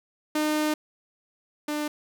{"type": "tone pair in turn", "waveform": "sawtooth", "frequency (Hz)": [304.8, 298.7], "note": ["D#4", "D4"], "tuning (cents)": [-36, 29], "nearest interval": "unison", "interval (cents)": 35, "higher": "first", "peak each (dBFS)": [-19, -23], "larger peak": "first", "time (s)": [[0.35, 0.74], [1.68, 1.88]], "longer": "first", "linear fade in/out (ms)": 5, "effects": []}